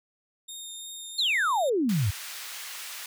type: tone with vibrato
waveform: 20% pulse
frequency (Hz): 3673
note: A#7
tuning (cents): -26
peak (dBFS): -32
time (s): 0.48-1.7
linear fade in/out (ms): 10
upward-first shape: triangle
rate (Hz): 2.9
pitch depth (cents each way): 11
type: exponential sweep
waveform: sine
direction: down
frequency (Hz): 4383 to 88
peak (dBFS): -22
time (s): 1.18-2.11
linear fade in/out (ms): 10
type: high-pass noise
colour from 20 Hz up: pink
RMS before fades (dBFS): -39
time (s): 1.89-3.06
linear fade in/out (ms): 2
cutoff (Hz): 1700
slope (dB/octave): 12
effects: none